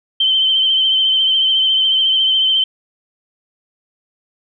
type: tone with vibrato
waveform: sine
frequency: 3100 Hz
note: G7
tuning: 20 cents flat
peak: -11 dBFS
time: 0.2-2.64 s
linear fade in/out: 5 ms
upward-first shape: sine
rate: 14 Hz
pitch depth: 32 cents each way
effects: none